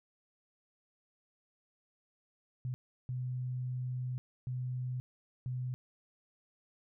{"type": "tone bursts at uneven times", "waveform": "sine", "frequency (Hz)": 126.3, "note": "B2", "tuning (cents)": 39, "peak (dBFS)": -34, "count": 4, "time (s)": [[2.65, 2.74], [3.09, 4.18], [4.47, 5], [5.46, 5.74]], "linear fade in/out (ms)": 0, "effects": []}